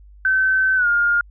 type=tone with pitch glide; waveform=sine; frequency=1534 to 1414.8 Hz; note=G6 to F6; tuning=-38 to +22 cents; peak=-14 dBFS; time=0.25-1.21 s; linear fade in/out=2 ms; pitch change=-140 cents; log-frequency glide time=0.76-0.87 s; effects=added 50 Hz sine -42 dBFS peak until 1.3 s